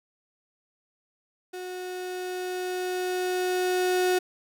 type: tone with level ramp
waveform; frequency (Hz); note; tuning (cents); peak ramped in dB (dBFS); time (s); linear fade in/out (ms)
35% pulse; 365.4; F#4; -22; -33 to -19; 1.53-4.19; 10
effects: none